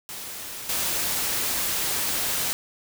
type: noise with level steps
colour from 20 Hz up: white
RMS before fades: -36 / -26 dBFS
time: 0.09-2.53 s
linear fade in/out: 0 ms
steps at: 0.69 s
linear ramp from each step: 2 ms
effects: none